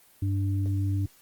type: tone pair together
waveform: sine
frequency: 98 / 293.7 Hz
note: G2 / D4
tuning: 0 / 0 cents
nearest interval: octave + perfect fifth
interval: 1900 cents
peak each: -24 / -34 dBFS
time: 0.22-1.06 s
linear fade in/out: 5 ms
effects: white hiss -58 dBFS RMS until 1.21 s + Opus 32 kbps